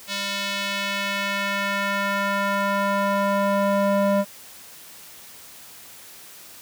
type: tone with band-pass filter sweep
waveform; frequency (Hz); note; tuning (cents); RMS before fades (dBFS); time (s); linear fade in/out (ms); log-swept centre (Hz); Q
square; 199.5; G3; +31; -23; 0.07-4.25; 50; 3900 to 580; 1.2
effects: white hiss -44 dBFS RMS until 6.61 s + high-pass 60 Hz 12 dB/octave